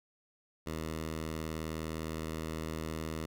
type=tone; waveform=10% pulse; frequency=79.5 Hz; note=D#2; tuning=38 cents sharp; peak=-28 dBFS; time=0.66-3.26 s; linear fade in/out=10 ms; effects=none

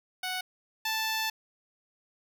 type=tone pair in turn; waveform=10% pulse; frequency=740 / 880 Hz; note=F#5 / A5; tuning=0 / 0 cents; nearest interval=minor third; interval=300 cents; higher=second; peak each=-23 / -20 dBFS; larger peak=second; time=0.23-0.41 / 0.85-1.3 s; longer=second; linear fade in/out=5 ms; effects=none

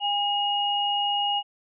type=tone pair together; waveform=sine; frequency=812 / 2875 Hz; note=G#5 / F7; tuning=-39 / +50 cents; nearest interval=octave + minor seventh; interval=2189 cents; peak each=-25 dBFS; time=0-1.43 s; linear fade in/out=50 ms; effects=none

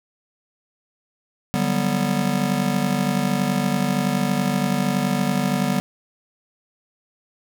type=chord; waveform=square; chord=G major seventh; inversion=second; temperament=just; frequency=147 / 183.75 / 196 / 245 Hz; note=D3 / F#3 / G3 / B3; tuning=+2 / -12 / 0 / -14 cents; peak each=-27 / -28 / -24 / -25 dBFS; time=1.54-5.8 s; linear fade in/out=0 ms; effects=none

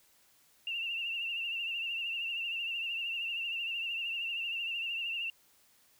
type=tone with vibrato; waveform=sine; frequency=2746 Hz; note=F7; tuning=30 cents flat; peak=-33 dBFS; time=0.67-5.3 s; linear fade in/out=2 ms; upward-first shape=triangle; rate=13 Hz; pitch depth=73 cents each way; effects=white hiss -66 dBFS RMS until 5.99 s

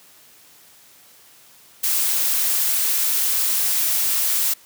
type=noise; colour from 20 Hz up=blue; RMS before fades=-20 dBFS; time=1.83-4.54 s; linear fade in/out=10 ms; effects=white hiss -50 dBFS RMS until 4.65 s + high-pass 80 Hz 12 dB/octave

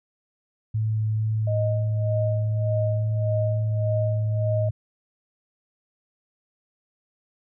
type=tone with vibrato; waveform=sine; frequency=108.9 Hz; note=A2; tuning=17 cents flat; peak=-21 dBFS; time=0.74-4.71 s; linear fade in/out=10 ms; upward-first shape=sine; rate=2.2 Hz; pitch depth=8 cents each way
type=tone with tremolo; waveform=sine; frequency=622.3 Hz; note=D#5; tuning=in tune; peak=-24 dBFS; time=1.47-4.69 s; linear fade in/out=5 ms; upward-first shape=sine; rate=1.7 Hz; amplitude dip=85%
effects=none

